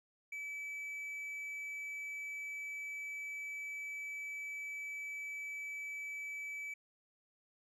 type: tone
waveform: triangle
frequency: 2300 Hz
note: D7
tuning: 37 cents flat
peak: -39 dBFS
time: 0.32-6.74 s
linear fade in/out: 5 ms
effects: resampled to 32000 Hz